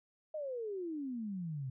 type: exponential sweep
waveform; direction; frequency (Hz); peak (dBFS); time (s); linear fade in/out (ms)
sine; down; 634 to 126; -37; 0.34-1.7; 5
effects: none